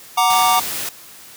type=chord; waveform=square; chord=Gb augmented; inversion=none; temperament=equal; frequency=740 / 932.3 / 1174.7 Hz; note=Gb5 / Bb5 / D6; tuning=0 / 0 / 0 cents; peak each=-18 dBFS; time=0.17-0.6 s; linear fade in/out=10 ms
type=noise; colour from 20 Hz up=white; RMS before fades=-25 dBFS; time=0.3-0.89 s; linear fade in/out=2 ms
effects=white hiss -41 dBFS RMS until 1.36 s + high-pass 80 Hz 12 dB/octave